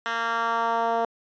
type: tone with band-pass filter sweep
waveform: 10% pulse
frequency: 230.3 Hz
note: A#3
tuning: 21 cents flat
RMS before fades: -25 dBFS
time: 0.06-1.05 s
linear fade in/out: 0 ms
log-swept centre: 1900 to 640 Hz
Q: 1.7
effects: resampled to 16000 Hz